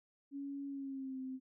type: tone with pitch glide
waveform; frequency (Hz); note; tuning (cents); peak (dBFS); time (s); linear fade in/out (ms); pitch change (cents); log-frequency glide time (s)
sine; 279.5 to 260.8; C#4 to C4; +14 to -5; -40; 0.31-1.4; 50; -119; 0.67-1.2
effects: none